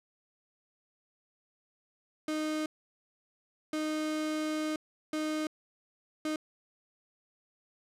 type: tone bursts at uneven times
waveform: 35% pulse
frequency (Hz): 308.9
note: D#4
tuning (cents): -12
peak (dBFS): -29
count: 4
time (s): 2.28-2.66 / 3.73-4.76 / 5.13-5.47 / 6.25-6.36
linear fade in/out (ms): 2
effects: low-pass 10000 Hz 12 dB/octave